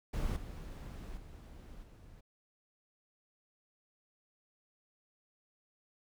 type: noise with level steps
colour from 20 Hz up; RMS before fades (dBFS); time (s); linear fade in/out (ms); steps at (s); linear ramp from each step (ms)
brown; -35 / -45 / -51 / -55; 0.13-2.21; 10; 0.36 / 1.17 / 1.83; 5
effects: none